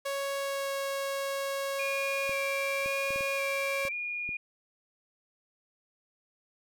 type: tone with pitch glide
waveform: sawtooth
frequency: 554.4 to 550.6 Hz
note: C#5 to C#5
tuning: 0 to -12 cents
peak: -27 dBFS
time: 0.05-3.89 s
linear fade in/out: 10 ms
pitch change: -12 cents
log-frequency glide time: 0.37-0.73 s
type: tone with vibrato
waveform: sine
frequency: 2391 Hz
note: D7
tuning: 30 cents sharp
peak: -32 dBFS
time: 1.79-4.37 s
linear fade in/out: 5 ms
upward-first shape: square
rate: 0.94 Hz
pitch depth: 31 cents each way
type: clicks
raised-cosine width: 3 ms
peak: -32 dBFS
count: 7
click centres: 2.294 / 2.86 / 3.106 / 3.16 / 3.208 / 3.852 / 4.291 s
effects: none